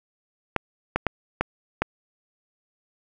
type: clicks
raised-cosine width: 0.5 ms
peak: -6 dBFS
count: 5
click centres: 0.563 / 0.96 / 1.067 / 1.41 / 1.82 s
effects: none